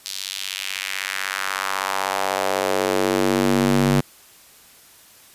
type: tone with high-pass filter sweep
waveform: square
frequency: 48.06 Hz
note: G1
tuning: 34 cents flat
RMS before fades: -22 dBFS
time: 0.05-4.01 s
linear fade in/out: 10 ms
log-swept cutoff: 4400 to 170 Hz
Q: 1.8
effects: white hiss -49 dBFS RMS until 5.34 s + resampled to 32000 Hz